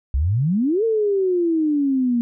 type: exponential two-way sweep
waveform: sine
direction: up then down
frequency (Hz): 61.6 to 459.9 to 233.4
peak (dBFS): -16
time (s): 0.14-2.21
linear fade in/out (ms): 0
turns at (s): 0.84
effects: none